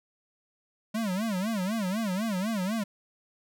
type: tone with vibrato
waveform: square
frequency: 203.7 Hz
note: G#3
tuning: 33 cents flat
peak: -28 dBFS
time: 0.94-2.84 s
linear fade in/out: 10 ms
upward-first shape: sine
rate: 4 Hz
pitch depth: 210 cents each way
effects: none